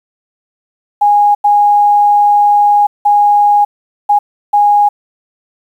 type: tone bursts at uneven times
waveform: sine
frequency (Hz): 824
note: G#5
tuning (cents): -14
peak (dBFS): -5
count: 5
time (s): 1.01-1.35 / 1.44-2.87 / 3.05-3.65 / 4.09-4.19 / 4.53-4.89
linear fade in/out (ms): 10
effects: 7-bit